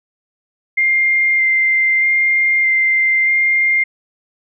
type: tone with vibrato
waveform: sine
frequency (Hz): 2100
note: C7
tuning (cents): +6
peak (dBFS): -11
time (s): 0.77-3.84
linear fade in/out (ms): 10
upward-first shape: square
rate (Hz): 0.8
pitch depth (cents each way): 9
effects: none